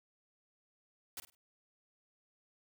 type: noise with echo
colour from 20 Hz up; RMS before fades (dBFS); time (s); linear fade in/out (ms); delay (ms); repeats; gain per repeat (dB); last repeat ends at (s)
white; -43; 1.17-1.2; 2; 50; 3; -12; 1.35
effects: none

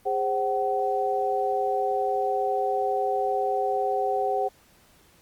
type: tone cluster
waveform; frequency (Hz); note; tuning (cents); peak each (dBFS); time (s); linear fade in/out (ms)
sine; 408.2 / 526 / 756; G#4 / C5 / F#5; -30 / +9 / +37; -28 / -29 / -25; 0.05-4.49; 20
effects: pink hiss -58 dBFS RMS until 5.21 s + Opus 32 kbps

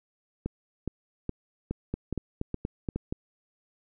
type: two click trains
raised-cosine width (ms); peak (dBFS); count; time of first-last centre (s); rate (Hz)
3; -17 / -17; 7 / 6; 0.46-2.96 / 1.94-3.125; 2.4 / 4.22
effects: none

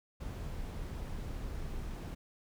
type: noise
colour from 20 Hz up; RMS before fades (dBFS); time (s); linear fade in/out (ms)
brown; -40; 0.2-2.15; 10
effects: none

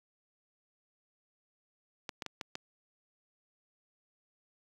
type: clicks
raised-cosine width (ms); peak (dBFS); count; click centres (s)
0.2; -20; 5; 2.092 / 2.222 / 2.263 / 2.412 / 2.554
effects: high-pass 100 Hz 12 dB/octave + 9-bit

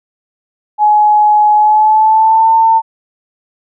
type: tone with pitch glide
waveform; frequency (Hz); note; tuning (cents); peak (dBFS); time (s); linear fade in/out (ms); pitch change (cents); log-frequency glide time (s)
sine; 843 to 898.3; G#5 to A5; +26 to +36; -5; 0.78-2.82; 50; +110; 1.55-2.52
effects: none

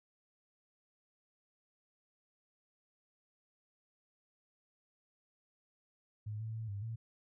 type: tone with pitch steps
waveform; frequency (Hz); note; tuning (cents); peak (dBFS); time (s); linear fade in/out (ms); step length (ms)
sine; 106.2 / 111 / 111.8 / 100.5 / 113.3; G#2 / A2 / A2 / G2 / A#2; +39 / +16 / +28 / +44 / -49; -38; 6.26-6.96; 10; 140
effects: none

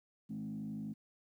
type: tone with frequency modulation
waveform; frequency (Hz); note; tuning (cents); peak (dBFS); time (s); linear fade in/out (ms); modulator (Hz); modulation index
sine; 213.5; G#3; +48; -38; 0.29-0.94; 20; 51.9; 1
effects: tanh soft clip ceiling -34 dBFS + 12-bit

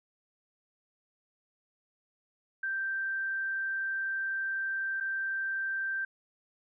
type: tone with dropouts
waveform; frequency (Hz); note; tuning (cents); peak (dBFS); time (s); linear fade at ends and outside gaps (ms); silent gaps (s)
sine; 1568; G6; 0; -30; 2.63-6.05; 5; 5.002-5.007
effects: none

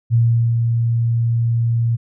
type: tone with ADSR envelope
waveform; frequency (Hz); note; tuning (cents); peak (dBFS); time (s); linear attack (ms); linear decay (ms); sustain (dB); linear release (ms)
sine; 116.54; A#2; 0; -10; 0.1-1.97; 40; 400; -4; 23
effects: none

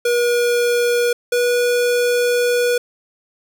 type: tone pair in turn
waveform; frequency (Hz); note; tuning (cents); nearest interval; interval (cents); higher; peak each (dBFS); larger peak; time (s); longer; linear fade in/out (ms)
square; 480.5 / 485.8; B4 / B4; -48 / -29; unison; 19; second; -15; neither; 0.05-1.13 / 1.32-2.78; second; 5
effects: none

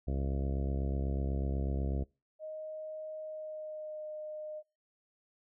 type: harmonic tone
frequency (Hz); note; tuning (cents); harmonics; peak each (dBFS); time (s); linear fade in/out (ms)
68.1; C#2; -30; 1 / 2 / 3 / 4 / 5 / 6 / 7 / 8 / 9 / 10; -32 / -38 / -42 / -44 / -46 / -48 / -49 / -50 / -51 / -52; 0.07-2.04; 10
type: tone with pitch glide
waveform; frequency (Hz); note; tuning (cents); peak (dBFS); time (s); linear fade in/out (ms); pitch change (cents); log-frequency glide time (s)
sine; 623 to 612.7; D#5 to D#5; +2 to -27; -39; 2.39-4.63; 50; -29; 3.22-4.08
effects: noise-tail reverb RT60 0.3 s tail -25 dB re dry

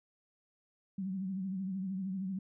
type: tone with vibrato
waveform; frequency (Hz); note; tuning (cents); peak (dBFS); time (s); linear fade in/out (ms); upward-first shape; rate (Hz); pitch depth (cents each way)
sine; 190; F#3; +46; -34; 0.98-2.39; 5; triangle; 13; 84
effects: none

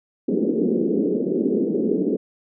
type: band-pass noise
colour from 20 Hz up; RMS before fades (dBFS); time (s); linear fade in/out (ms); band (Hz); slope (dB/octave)
white; -21; 0.28-2.17; 10; 190 to 440; 48
effects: none

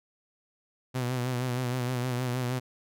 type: tone with vibrato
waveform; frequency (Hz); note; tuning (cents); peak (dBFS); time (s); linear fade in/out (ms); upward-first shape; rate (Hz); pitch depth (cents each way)
sawtooth; 125.2; B2; +24; -24; 0.94-2.6; 20; sine; 6.4; 52
effects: none

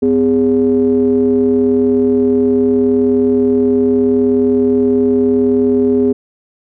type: ring-modulated tone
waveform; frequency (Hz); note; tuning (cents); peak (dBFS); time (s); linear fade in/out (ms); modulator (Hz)
triangle; 78.1; D#2; +7; -4; 0.02-6.13; 10; 332
effects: none

